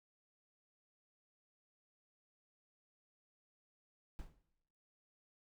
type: noise with exponential decay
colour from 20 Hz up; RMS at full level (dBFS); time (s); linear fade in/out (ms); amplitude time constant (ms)
brown; -45; 4.19-4.42; 0; 49
effects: noise-tail reverb RT60 0.9 s tail -18 dB re dry